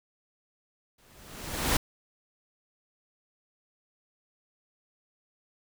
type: noise with exponential growth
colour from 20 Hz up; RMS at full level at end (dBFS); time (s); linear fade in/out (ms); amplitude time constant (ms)
pink; -23; 0.98-1.77; 5; 170
effects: none